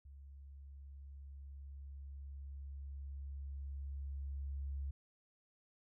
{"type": "tone with level ramp", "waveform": "sine", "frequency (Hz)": 69.3, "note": "C#2", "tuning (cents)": 0, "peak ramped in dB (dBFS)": [-52, -38], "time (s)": [0.05, 4.91], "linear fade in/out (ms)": 5, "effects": []}